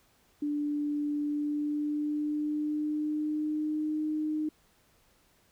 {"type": "tone with pitch glide", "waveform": "sine", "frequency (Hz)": [293.7, 307.2], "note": ["D4", "D#4"], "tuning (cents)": [0, -22], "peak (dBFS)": -28, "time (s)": [0.42, 4.49], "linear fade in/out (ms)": 5, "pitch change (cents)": 78, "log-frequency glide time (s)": [1.21, 4.01], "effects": ["pink hiss -66 dBFS RMS until 5.51 s"]}